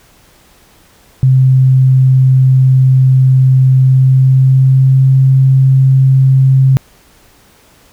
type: tone with pitch glide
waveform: sine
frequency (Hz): 130.81 to 133.02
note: C3 to C3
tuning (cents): 0 to +29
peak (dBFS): -4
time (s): 1.23-6.77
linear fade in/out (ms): 0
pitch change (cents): +29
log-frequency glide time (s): 3.75-5.16
effects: pink hiss -46 dBFS RMS until 7.92 s